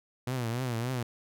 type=tone with vibrato; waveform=sawtooth; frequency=121.5 Hz; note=B2; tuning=28 cents flat; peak=-26 dBFS; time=0.27-1.03 s; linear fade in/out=5 ms; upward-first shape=triangle; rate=3.5 Hz; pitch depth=150 cents each way; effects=none